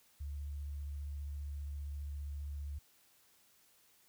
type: tone with vibrato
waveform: sine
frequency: 71.9 Hz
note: D2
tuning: 36 cents flat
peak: -39 dBFS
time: 0.2-2.79 s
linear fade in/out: 10 ms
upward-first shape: square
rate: 15 Hz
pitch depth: 17 cents each way
effects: white hiss -68 dBFS RMS until 4.08 s